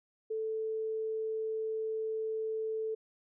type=tone; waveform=sine; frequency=440 Hz; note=A4; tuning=in tune; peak=-32 dBFS; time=0.3-2.95 s; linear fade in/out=10 ms; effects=none